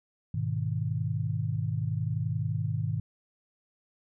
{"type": "chord", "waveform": "sine", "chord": "G# minor", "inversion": "none", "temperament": "just", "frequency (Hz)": [103.83, 124.59, 155.74], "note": ["G#2", "B2", "D#3"], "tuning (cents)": [0, 16, 2], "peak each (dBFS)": [-31, -32, -32], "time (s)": [0.34, 3], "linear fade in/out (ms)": 5, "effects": []}